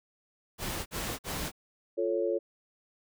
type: noise bursts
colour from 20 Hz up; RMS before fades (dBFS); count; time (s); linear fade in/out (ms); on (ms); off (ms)
pink; -35; 3; 0.58-1.518; 50; 280; 49
type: chord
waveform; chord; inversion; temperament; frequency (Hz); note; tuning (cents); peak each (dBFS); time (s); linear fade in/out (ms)
sine; F augmented; none; equal; 349.2 / 440 / 554.4; F4 / A4 / C#5; 0 / 0 / 0; -31; 1.97-2.39; 20
effects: none